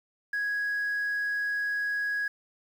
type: tone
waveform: sine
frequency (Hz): 1661.2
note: G#6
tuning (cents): 0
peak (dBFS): -25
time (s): 0.33-2.28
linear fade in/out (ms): 5
effects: tanh soft clip ceiling -25 dBFS + 9-bit